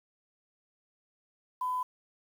sine tone with quantisation, 1005 Hz, B5, 30 cents sharp, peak -29 dBFS, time 1.61-1.83 s, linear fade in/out 5 ms, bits 9, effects none

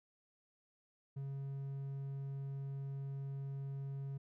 triangle tone, 137.6 Hz, C#3, 12 cents flat, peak -38 dBFS, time 1.16-4.18 s, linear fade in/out 10 ms, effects none

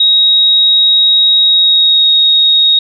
sine tone with pitch glide, 3790 to 3755 Hz, A#7 to A#7, +28 to +12 cents, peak -5 dBFS, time 0-2.79 s, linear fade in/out 5 ms, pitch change -16 cents, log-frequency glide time 1.41-2.08 s, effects none

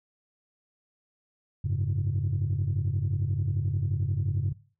sine chord, F# suspended second, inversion none, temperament equal, 92.5 / 103.83 / 138.59 Hz, F#2 / G#2 / C#3, 0 / 0 / 0 cents, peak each -28 dBFS, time 1.64-4.53 s, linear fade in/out 10 ms, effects noise-tail reverb RT60 0.4 s tail -19 dB re dry + tanh soft clip ceiling -20 dBFS

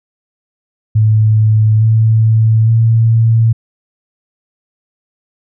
sine tone with pitch steps, 108.6 / 111.07 / 113.6 Hz, A2 / A2 / A#2, -22 / +17 / -44 cents, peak -6 dBFS, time 0.95-3.53 s, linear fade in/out 10 ms, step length 860 ms, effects none

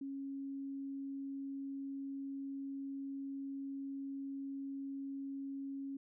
sine tone, 274.5 Hz, C#4, 17 cents flat, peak -40 dBFS, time 0.01-5.97 s, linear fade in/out 5 ms, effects none

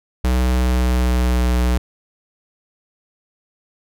square tone with pitch glide, 62.8 to 61.26 Hz, B1 to B1, +30 to -13 cents, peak -15 dBFS, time 0.24-1.78 s, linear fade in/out 5 ms, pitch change -43 cents, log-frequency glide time 0.39-1.55 s, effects none

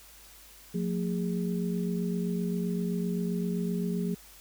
sine tone cluster, 177.9 / 225.6 / 411 Hz, F3 / A3 / G#4, +32 / +44 / -18 cents, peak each -29 / -34 / -36 dBFS, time 0.74-4.15 s, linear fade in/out 10 ms, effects added 50 Hz sine -58 dBFS peak until 4.4 s + white hiss -53 dBFS RMS until 4.4 s

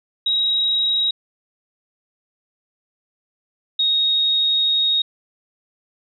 sine tone pair in turn, 3818 / 3748 Hz, A#7 / A#7, +41 / +9 cents, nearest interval unison, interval 32 cents, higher first, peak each -16 / -15 dBFS, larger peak second, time 0.26-1.11 / 3.79-5.02 s, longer second, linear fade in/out 5 ms, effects none

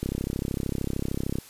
click train, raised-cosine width 3 ms, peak -15 dBFS, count 46, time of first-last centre 0.03-1.385 s, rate 33.2 Hz, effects white hiss -49 dBFS RMS until 1.49 s + resampled to 32000 Hz

